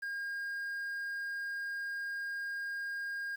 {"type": "tone", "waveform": "triangle", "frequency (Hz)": 1617, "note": "G#6", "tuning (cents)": -47, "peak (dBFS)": -34, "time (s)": [0.02, 3.36], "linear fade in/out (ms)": 10, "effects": ["10-bit"]}